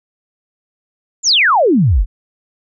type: exponential sweep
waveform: sine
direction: down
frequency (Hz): 7459 to 35.61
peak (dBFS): -8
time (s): 1.23-2.06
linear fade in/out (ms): 50
effects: none